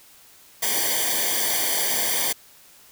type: noise with comb filter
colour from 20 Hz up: white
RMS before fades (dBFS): -23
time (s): 0.62-2.33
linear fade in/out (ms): 10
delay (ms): 0.75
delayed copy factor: -1
effects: white hiss -51 dBFS RMS until 2.91 s